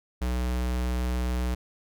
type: tone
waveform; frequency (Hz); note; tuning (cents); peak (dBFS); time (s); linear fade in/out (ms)
square; 61.74; B1; 0; -26; 0.21-1.55; 10
effects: none